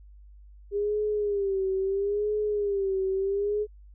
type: tone with vibrato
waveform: sine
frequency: 401.4 Hz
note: G4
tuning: 41 cents sharp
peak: -24 dBFS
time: 0.71-3.67 s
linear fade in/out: 50 ms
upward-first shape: sine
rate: 0.75 Hz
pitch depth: 89 cents each way
effects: added 50 Hz sine -47 dBFS peak until 3.94 s